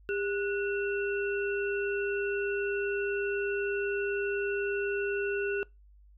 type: tone cluster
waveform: sine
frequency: 402.1 / 1467 / 2706 Hz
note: G4 / F#6 / E7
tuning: +44 / -15 / +45 cents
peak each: -30 / -35 / -39 dBFS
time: 0.09-5.63 s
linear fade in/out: 0 ms
effects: noise-tail reverb RT60 0.2 s tail -23 dB re dry + added 50 Hz sine -54 dBFS peak until 6.17 s